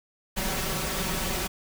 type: noise with comb filter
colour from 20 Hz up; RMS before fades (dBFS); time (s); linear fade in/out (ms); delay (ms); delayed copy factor
pink; -29; 0.36-1.48; 20; 5.3; +0.75
effects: none